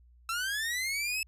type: linear sweep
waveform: sawtooth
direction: up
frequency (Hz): 1318.5 to 2624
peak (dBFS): -27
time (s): 0.29-1.23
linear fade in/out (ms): 2
effects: added 60 Hz sine -56 dBFS peak until 1.27 s + resampled to 32000 Hz

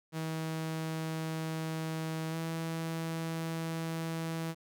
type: tone with pitch glide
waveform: sawtooth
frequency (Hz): 160 to 163.46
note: D#3 to E3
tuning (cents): +49 to -14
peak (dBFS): -30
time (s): 0.12-4.55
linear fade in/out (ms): 50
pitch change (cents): +37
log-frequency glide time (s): 2.3-2.36
effects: 11-bit

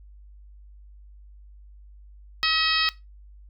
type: harmonic tone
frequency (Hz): 639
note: D#5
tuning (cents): +46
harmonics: 2 / 3 / 4 / 5 / 6 / 7 / 8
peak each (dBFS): -28 / -28 / -28 / -28 / -28 / -28 / -28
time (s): 2.43-2.89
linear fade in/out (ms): 0
effects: noise-tail reverb RT60 0.2 s tail -18 dB re dry + added 50 Hz sine -45 dBFS peak until 3.49 s

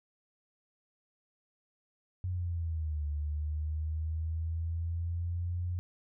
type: linear two-way sweep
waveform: sine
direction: down then up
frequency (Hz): 92 to 73.42 to 89.2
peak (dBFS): -31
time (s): 2.24-5.79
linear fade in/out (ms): 0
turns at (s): 3.06
effects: none

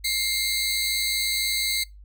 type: tone cluster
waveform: sawtooth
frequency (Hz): 2118 / 3926 / 4132 / 4519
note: C7 / B7 / C8 / C#8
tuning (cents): +21 / -11 / -22 / +33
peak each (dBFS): -23 / -27 / -27 / -28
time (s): 0.04-1.84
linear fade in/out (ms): 10
effects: noise-tail reverb RT60 0.2 s tail -23 dB re dry + added 50 Hz sine -43 dBFS peak until 2.04 s

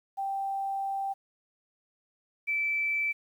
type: tone pair in turn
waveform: sine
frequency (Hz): 784 / 2321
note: G5 / D7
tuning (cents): 0 / -21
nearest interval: octave + perfect fifth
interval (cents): 1879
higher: second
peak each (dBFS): -29 / -26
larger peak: second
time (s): 0.17-1.14 / 2.47-3.13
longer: first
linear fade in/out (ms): 20
effects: 10-bit

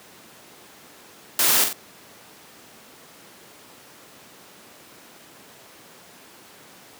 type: noise with echo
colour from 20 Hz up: white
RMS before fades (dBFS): -19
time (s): 1.39-1.64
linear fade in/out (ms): 2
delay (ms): 45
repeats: 2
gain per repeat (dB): -6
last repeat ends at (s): 1.73
effects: pink hiss -47 dBFS RMS until 6.99 s + high-pass 200 Hz 12 dB/octave

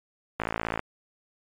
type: click train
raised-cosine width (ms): 0.5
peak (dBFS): -12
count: 23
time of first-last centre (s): 0.4-0.794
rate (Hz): 55.9
effects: MP3 96 kbps

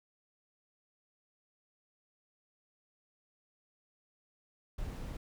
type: noise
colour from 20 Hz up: brown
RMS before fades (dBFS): -40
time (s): 4.78-5.17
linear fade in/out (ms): 5
effects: none

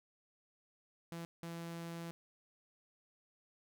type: tone bursts at uneven times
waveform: sawtooth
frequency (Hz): 168.1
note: E3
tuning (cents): +34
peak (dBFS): -39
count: 2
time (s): 1.12-1.25 / 1.43-2.11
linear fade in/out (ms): 0
effects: none

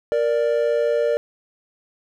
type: tone pair together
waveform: triangle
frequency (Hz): 467.1 / 587.3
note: A#4 / D5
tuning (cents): +3 / 0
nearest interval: major third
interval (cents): 397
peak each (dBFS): -18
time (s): 0.12-1.17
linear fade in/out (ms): 0
effects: none

